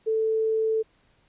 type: tone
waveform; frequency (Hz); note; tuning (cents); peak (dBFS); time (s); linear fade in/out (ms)
sine; 441.6; A4; +6; -21; 0.06-0.83; 20
effects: pink hiss -64 dBFS RMS until 1.28 s + resampled to 8000 Hz